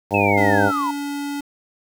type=harmonic tone; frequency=101.2 Hz; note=G#2; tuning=44 cents flat; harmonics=1 / 2 / 3 / 4 / 5 / 6 / 7 / 8 / 9; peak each=-24 / -24 / -24 / -24 / -24 / -24 / -24 / -24 / -24 dBFS; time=0.1-0.72 s; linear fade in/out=50 ms
type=linear sweep; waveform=sine; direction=down; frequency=2637 to 900 Hz; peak=-20 dBFS; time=0.14-0.91 s; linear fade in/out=5 ms
type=tone; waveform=square; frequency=285.4 Hz; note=D4; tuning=49 cents flat; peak=-25 dBFS; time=0.37-1.41 s; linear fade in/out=10 ms
effects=7-bit